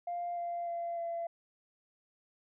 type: tone with pitch steps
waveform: sine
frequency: 698.5 / 691.7 / 684.9 / 678.2 Hz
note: F5 / F5 / F5 / E5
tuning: 0 / -17 / -34 / +49 cents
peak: -33 dBFS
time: 0.07-1.27 s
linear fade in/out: 5 ms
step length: 300 ms
effects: tanh soft clip ceiling -30 dBFS